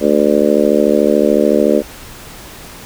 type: harmonic tone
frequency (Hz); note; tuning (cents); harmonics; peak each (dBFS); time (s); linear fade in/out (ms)
73.7; D2; +7; 3 / 4 / 5 / 6 / 7 / 8; -16 / -16 / -16 / -16 / -16 / -16; 0-1.83; 50
effects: pink hiss -34 dBFS RMS until 2.85 s